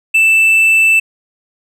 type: tone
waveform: triangle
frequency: 2649 Hz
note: E7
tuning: 8 cents sharp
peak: -5 dBFS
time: 0.14-1 s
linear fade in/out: 10 ms
effects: none